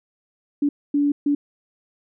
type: tone bursts at uneven times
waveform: sine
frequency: 288 Hz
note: D4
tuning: 34 cents flat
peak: -16 dBFS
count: 3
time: 0.62-0.69 / 0.94-1.12 / 1.26-1.35 s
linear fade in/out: 5 ms
effects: none